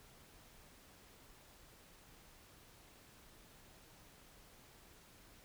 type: silence
effects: pink hiss -62 dBFS RMS until 5.44 s